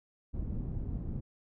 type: low-pass noise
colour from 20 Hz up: pink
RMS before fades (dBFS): -36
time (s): 0.33-1.21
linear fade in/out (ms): 20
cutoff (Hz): 200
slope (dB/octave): 12
effects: none